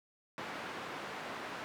white band-pass noise, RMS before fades -43 dBFS, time 0.38-1.64 s, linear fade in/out 0 ms, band 160 to 1700 Hz, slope 12 dB/octave, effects none

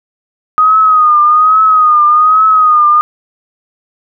sine tone with vibrato, 1244.5 Hz, D#6, in tune, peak -4 dBFS, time 0.58-3.01 s, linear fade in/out 0 ms, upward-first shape triangle, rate 1.2 Hz, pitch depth 74 cents each way, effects none

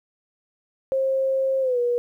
sine tone with pitch glide, 533 to 483.1 Hz, C5 to B4, +32 to -38 cents, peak -19 dBFS, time 0.92-1.98 s, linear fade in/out 0 ms, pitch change -170 cents, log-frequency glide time 1.61-1.79 s, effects 10-bit

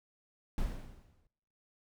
brown noise with exponential decay, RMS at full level -32 dBFS, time 0.58-1.27 s, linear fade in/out 1 ms, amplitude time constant 150 ms, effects noise-tail reverb RT60 1.0 s tail -26 dB re dry

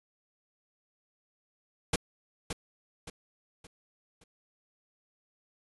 pink noise with echo, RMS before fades -27 dBFS, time 1.93-1.96 s, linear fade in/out 5 ms, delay 570 ms, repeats 4, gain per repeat -8 dB, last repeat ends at 4.24 s, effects resampled to 24000 Hz

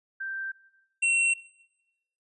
sine / square tone pair in turn, 1568 / 2723 Hz, G6 / F7, 0 / -44 cents, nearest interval minor seventh, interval 956 cents, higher second, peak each -31 / -22 dBFS, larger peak second, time 0.2-0.52 / 1.02-1.34 s, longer neither, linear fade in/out 10 ms, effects noise-tail reverb RT60 0.9 s tail -18 dB re dry + resampled to 24000 Hz

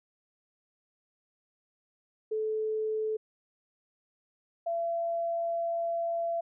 sine tone pair in turn, 434.6 / 675.7 Hz, A4 / E5, -21 / +43 cents, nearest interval minor sixth, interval 764 cents, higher second, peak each -28 dBFS, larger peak neither, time 2.31-3.17 / 4.66-6.41 s, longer second, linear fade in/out 10 ms, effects none

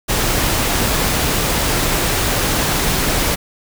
pink noise, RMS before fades -17 dBFS, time 0.08-3.36 s, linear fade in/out 20 ms, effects none

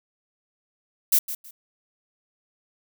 violet noise with echo, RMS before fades -18 dBFS, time 1.12-1.19 s, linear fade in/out 5 ms, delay 160 ms, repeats 2, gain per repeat -13 dB, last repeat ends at 1.51 s, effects none

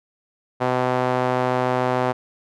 sawtooth tone with band-pass filter, 126.6 Hz, B2, 43 cents sharp, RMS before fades -21 dBFS, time 0.6-2.13 s, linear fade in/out 20 ms, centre 770 Hz, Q 1.2, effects none

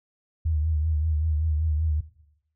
sine tone with vibrato, 77.8 Hz, D#2, in tune, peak -21 dBFS, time 0.45-2.01 s, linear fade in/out 10 ms, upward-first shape triangle, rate 5.2 Hz, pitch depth 75 cents each way, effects noise-tail reverb RT60 0.8 s tail -17 dB re dry

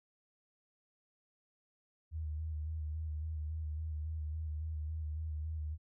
sine tone with vibrato, 77.78 Hz, D#2, in tune, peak -36 dBFS, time 2.11-5.78 s, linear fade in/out 50 ms, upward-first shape square, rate 3.6 Hz, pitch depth 34 cents each way, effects none

